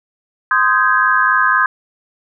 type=chord; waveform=sine; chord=Ab major seventh; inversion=first; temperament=just; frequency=1038.3 / 1245.9 / 1557.4 / 1661.2 Hz; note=C6 / Eb6 / G6 / Ab6; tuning=-14 / +2 / -12 / 0 cents; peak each=-16 dBFS; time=0.51-1.66 s; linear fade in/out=2 ms; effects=none